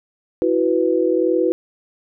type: chord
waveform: sine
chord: E suspended second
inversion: none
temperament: just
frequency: 329.6 / 370.8 / 494.4 Hz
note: E4 / F#4 / B4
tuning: 0 / +4 / +2 cents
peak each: -19 dBFS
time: 0.42-1.52 s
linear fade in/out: 0 ms
effects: none